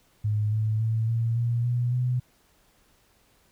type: tone with pitch steps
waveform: sine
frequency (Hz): 105.8 / 108.77 / 111.83 / 114.98 / 118.21 / 121.53 / 124.95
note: G#2 / A2 / A2 / A#2 / A#2 / B2 / B2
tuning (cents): +33 / -19 / +29 / -23 / +25 / -27 / +21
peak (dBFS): -22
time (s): 0.24-2.2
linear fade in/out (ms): 10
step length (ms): 280
effects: pink hiss -63 dBFS RMS until 3.51 s